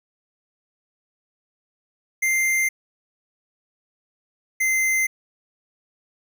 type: tone pair in turn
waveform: square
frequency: 2093 / 2075 Hz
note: C7 / C7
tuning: 0 / -15 cents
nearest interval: unison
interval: 15 cents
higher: first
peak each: -19 dBFS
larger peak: neither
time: 2.22-2.69 / 4.6-5.07 s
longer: neither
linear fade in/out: 10 ms
effects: none